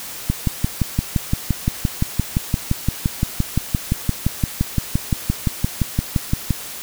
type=click train; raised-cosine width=5 ms; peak=-4 dBFS; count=37; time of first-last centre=0.3-6.507 s; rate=5.8 Hz; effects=white hiss -32 dBFS RMS until 6.82 s